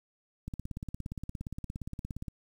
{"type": "click train", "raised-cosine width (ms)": 5, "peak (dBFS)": -25, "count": 32, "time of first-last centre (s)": [0.48, 2.282], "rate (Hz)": 17.2, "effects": ["9-bit"]}